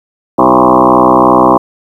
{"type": "tone with frequency modulation", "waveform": "sine", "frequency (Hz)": 672, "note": "E5", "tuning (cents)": 33, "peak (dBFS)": -3, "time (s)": [0.38, 1.58], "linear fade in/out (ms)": 10, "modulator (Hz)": 62.9, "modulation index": 7, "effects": ["7-bit"]}